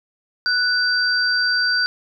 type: tone pair together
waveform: sine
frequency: 1480 / 4699 Hz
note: F#6 / D8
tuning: 0 / 0 cents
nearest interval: octave + minor sixth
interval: 2000 cents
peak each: -18 / -20 dBFS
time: 0.46-1.86 s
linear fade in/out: 0 ms
effects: none